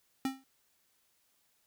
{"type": "tone with exponential decay", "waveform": "square", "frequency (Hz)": 266.2, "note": "C4", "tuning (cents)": 30, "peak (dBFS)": -28, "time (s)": [0.25, 0.44], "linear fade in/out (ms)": 2, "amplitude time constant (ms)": 41, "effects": ["white hiss -73 dBFS RMS until 1.66 s"]}